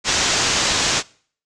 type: low-pass noise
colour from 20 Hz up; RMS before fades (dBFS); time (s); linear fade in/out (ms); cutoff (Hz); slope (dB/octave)
white; -19; 0.04-1.03; 50; 7300; 48
effects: noise-tail reverb RT60 0.5 s tail -23 dB re dry